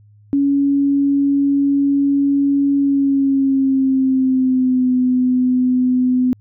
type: tone with pitch glide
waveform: sine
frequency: 280.3 to 252.6 Hz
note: C#4 to B3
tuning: +19 to +39 cents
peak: -12 dBFS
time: 0.33-6.33 s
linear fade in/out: 0 ms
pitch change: -180 cents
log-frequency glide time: 2.77-4.92 s
effects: added 104 Hz sine -45 dBFS peak until 6.4 s